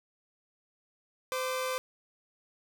sawtooth tone pair together, 514.1 / 1179 Hz, C5 / D6, -31 / +6 cents, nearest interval octave + major second, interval 1437 cents, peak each -28 / -33 dBFS, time 1.32-1.78 s, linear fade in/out 0 ms, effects none

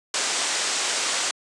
white low-pass noise, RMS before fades -25 dBFS, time 0.14-1.31 s, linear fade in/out 2 ms, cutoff 8500 Hz, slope 48 dB/octave, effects high-pass 400 Hz 12 dB/octave + resampled to 24000 Hz

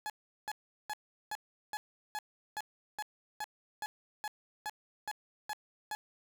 30% pulse tone bursts, 847 Hz, G#5, 34 cents sharp, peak -33 dBFS, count 15, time 0.06-5.95 s, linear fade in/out 0 ms, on 38 ms, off 380 ms, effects none

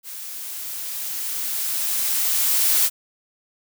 blue noise with level ramp, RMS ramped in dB -35 to -17 dBFS, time 0.03-2.9 s, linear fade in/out 50 ms, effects none

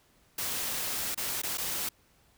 white noise with dropouts, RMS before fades -33 dBFS, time 0.38-1.89 s, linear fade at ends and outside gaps 5 ms, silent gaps 1.147-1.175 / 1.419-1.433 / 1.574-1.581 s, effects pink hiss -65 dBFS RMS until 2.37 s

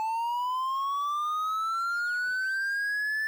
triangle linear sweep, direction up, 869 to 1760 Hz, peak -25 dBFS, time 0-3.27 s, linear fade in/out 0 ms, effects 9-bit

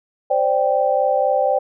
sine chord, C suspended second, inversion none, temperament equal, 523.3 / 587.3 / 784 Hz, C5 / D5 / G5, 0 / 0 / 0 cents, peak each -19 dBFS, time 0.3-1.59 s, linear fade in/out 10 ms, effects none

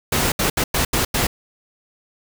pink noise bursts at uneven times, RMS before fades -19 dBFS, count 6, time 0.12-0.32 / 0.39-0.5 / 0.57-0.64 / 0.74-0.85 / 0.93-1.05 / 1.14-1.27 s, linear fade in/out 5 ms, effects none

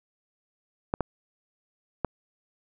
clicks, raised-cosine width 1 ms, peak -11 dBFS, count 3, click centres 0.939 / 1.007 / 2.047 s, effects none

